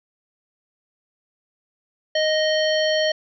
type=harmonic tone; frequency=622 Hz; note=D#5; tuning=1 cent flat; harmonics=1 / 3 / 5 / 7 / 9; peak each=-19 / -26 / -26 / -28 / -35 dBFS; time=2.15-3.12 s; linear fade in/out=5 ms; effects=none